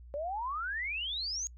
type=exponential sweep; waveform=sine; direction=up; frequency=554.4 to 6740 Hz; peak=-33 dBFS; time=0.14-1.47 s; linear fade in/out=0 ms; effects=noise-tail reverb RT60 0.1 s tail -25 dB re dry + added 60 Hz sine -48 dBFS peak until 1.57 s